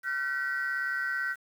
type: tone cluster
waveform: sine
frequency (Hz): 1385 / 1523 / 1924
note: F6 / F#6 / B6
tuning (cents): -15 / +50 / -46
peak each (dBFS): -35 / -29 / -34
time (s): 0.03-1.36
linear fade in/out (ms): 50
effects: tanh soft clip ceiling -23 dBFS + 9-bit